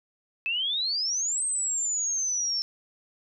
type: exponential two-way sweep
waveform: sine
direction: up then down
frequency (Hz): 2575 to 8400 to 5350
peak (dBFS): -25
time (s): 0.46-2.62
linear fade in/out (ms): 0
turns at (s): 1.44
effects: none